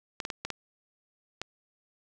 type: clicks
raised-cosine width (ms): 0.2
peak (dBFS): -16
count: 6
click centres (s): 0.202 / 0.251 / 0.302 / 0.45 / 0.503 / 1.416
effects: none